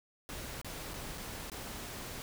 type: noise with dropouts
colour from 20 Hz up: pink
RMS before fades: -43 dBFS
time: 0.29-2.22 s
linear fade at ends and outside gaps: 0 ms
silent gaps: 0.615-0.646 / 0.936-0.94 / 1.176-1.18 / 1.499-1.518 s
effects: none